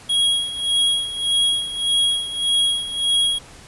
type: tone with tremolo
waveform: square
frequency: 3303 Hz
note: G#7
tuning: 10 cents flat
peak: -15 dBFS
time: 0.09-3.39 s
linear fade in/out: 10 ms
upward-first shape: sine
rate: 1.7 Hz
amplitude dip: 75%
effects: pink hiss -43 dBFS RMS until 3.67 s + resampled to 24000 Hz